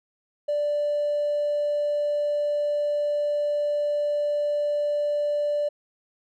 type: tone with hard clipping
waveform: triangle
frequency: 587.3 Hz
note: D5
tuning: in tune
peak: -22 dBFS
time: 0.48-5.69 s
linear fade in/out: 10 ms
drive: 3 dB
effects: none